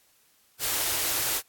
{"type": "band-stop noise", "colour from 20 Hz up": "white", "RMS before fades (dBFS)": -27, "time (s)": [0.59, 1.42], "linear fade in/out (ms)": 50, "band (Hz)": [150, 270], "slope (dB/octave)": 96, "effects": ["white hiss -63 dBFS RMS until 1.48 s", "AAC 64 kbps"]}